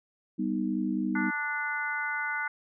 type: chord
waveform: sine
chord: G augmented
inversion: none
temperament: equal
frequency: 196 / 246.9 / 311.1 Hz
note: G3 / B3 / D#4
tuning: 0 / 0 / 0 cents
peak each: -31 dBFS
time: 0.38-1.31 s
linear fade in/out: 20 ms
type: harmonic tone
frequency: 293.7 Hz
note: D4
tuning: in tune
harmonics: 3 / 4 / 5 / 6 / 7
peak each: -37 / -40 / -31 / -44 / -35 dBFS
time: 1.15-2.48 s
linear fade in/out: 5 ms
effects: none